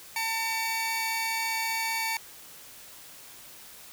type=tone pair together; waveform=sawtooth; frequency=901 / 2270 Hz; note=A5 / C#7; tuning=+41 / +41 cents; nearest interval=octave + major third; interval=1600 cents; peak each=-27 dBFS; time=0.16-2.17 s; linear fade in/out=2 ms; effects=white hiss -48 dBFS RMS until 3.92 s